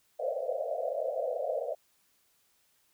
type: band-pass noise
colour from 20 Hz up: pink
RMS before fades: -33 dBFS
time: 0.19-1.75 s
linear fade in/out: 10 ms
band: 490 to 690 Hz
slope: 96 dB/octave
effects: white hiss -70 dBFS RMS until 2.93 s